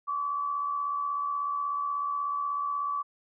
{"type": "tone pair together", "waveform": "sine", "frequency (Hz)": [1069, 1145.4], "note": ["C6", "D6"], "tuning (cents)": [37, -44], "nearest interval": "minor second", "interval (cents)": 119, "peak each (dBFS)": [-39, -28], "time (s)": [0.07, 3.03], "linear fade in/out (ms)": 20, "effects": []}